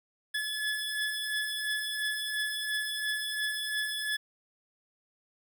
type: beating tone pair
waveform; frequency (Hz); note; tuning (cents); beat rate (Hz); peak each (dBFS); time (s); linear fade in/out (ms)
25% pulse; 1712 / 1714.9; A6 / A6; -48 / -45; 2.9; -33 / -28; 0.34-4.17; 10
effects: none